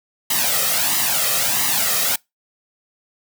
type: noise with flanger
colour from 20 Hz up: white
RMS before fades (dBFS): -19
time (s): 0.3-2.16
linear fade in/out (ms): 5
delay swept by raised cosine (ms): 1 to 1.61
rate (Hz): 1.5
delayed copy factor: +0.7
effects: noise-tail reverb RT60 0.2 s tail -26 dB re dry + high-pass 150 Hz 12 dB/octave